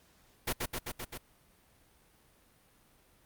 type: noise with echo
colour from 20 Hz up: pink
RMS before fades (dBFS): -31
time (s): 0.47-0.53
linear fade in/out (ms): 10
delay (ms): 130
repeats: 5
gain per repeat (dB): -2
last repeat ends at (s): 1.18
effects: pink hiss -65 dBFS RMS until 3.25 s + Opus 48 kbps